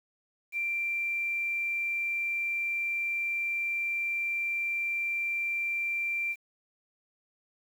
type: tone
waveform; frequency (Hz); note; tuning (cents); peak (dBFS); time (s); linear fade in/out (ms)
sine; 2360; D7; +8; -28; 0.52-6.36; 50
effects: 9-bit